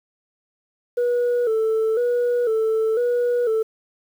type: tone with vibrato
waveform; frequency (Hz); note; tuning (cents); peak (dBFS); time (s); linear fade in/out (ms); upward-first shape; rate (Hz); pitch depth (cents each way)
sine; 462.9; A#4; -12; -15; 0.97-3.63; 10; square; 1; 80
effects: tanh soft clip ceiling -16 dBFS + 8-bit